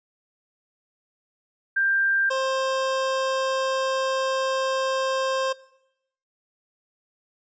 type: tone pair in turn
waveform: sine / 25% pulse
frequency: 1585 / 528.9 Hz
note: G6 / C5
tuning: +19 / +19 cents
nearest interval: octave + perfect fifth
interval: 1900 cents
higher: first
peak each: -19 dBFS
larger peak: neither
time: 1.76-2.3 / 2.3-5.53 s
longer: second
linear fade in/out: 10 ms
effects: noise-tail reverb RT60 0.8 s tail -20 dB re dry + resampled to 16000 Hz